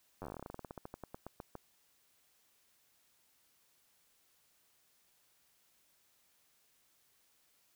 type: slowing click train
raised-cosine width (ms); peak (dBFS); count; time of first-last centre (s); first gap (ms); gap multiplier
1; -30; 26; 0.22-1.553; 10; 1.12
effects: white hiss -72 dBFS RMS until 7.75 s